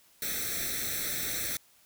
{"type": "noise with comb filter", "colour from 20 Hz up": "white", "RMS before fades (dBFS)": -33, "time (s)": [0.22, 1.57], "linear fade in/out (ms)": 2, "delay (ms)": 0.51, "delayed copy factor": 0.9, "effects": ["white hiss -62 dBFS RMS until 1.85 s"]}